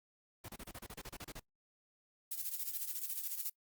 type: noise bursts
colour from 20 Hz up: pink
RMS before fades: -47 dBFS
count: 13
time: 0.44-1.397 s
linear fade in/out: 5 ms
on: 45 ms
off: 31 ms
type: noise with tremolo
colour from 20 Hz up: violet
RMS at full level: -37 dBFS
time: 2.31-3.5 s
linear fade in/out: 10 ms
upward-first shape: sine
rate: 14 Hz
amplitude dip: 75%
effects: noise-tail reverb RT60 0.1 s tail -23 dB re dry + Opus 24 kbps